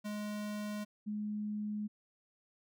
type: tone pair in turn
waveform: square / sine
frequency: 209.1 / 210.1 Hz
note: G#3 / G#3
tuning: +12 / +20 cents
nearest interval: unison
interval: 8 cents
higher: second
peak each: -38 / -35 dBFS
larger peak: second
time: 0.04-0.85 / 1.06-1.88 s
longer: second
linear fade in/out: 20 ms
effects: none